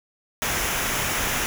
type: noise with comb filter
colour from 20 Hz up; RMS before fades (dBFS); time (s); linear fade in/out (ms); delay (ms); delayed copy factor
pink; -25; 0.42-1.46; 0; 0.23; -0.5
effects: none